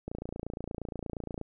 click train, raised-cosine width 2 ms, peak -23 dBFS, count 39, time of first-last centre 0.08-1.413 s, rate 28.5 Hz, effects none

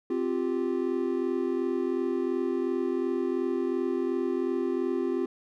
triangle chord, C suspended fourth, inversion none, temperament equal, 261.6 / 349.2 / 392 Hz, C4 / F4 / G4, 0 / 0 / 0 cents, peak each -29 / -27 / -29 dBFS, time 0.1-5.26 s, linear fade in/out 5 ms, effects none

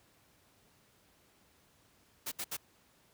white noise bursts, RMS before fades -38 dBFS, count 3, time 2.26-2.57 s, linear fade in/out 10 ms, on 58 ms, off 68 ms, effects pink hiss -67 dBFS RMS until 3.13 s + high-pass 60 Hz 12 dB/octave

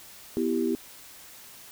sine chord, E minor, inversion second, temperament equal, 246.9 / 329.6 / 392 Hz, B3 / E4 / G4, 0 / 0 / 0 cents, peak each -28 dBFS, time 0.37-0.75 s, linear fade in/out 0 ms, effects white hiss -48 dBFS RMS until 1.71 s

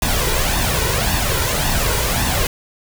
pink noise with flanger, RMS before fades -18 dBFS, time 0.02-2.47 s, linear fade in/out 2 ms, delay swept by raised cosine 1.1 to 2.1 ms, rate 1.8 Hz, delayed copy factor +0.6, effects none

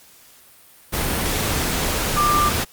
sine tone in noise, 1188 Hz, D6, 20 cents sharp, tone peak -16 dBFS, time 2.16-2.5 s, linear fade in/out 20 ms, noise pink, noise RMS -22 dBFS, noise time 0.92-2.65 s, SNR +3 dB, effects white hiss -49 dBFS RMS until 2.72 s + Opus 48 kbps

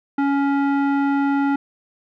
square tone with low-pass filter, 279.5 Hz, C#4, 14 cents sharp, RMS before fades -19 dBFS, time 0.18-1.56 s, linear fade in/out 5 ms, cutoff 1400 Hz, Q 1.3, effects none

